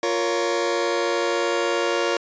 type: chord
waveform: sawtooth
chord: Bb minor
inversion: second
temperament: just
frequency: 349.6 / 466.2 / 559.4 Hz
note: F4 / Bb4 / Db5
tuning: +2 / 0 / +16 cents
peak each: -21 dBFS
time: 0.03-2.17 s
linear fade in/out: 2 ms
effects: resampled to 16000 Hz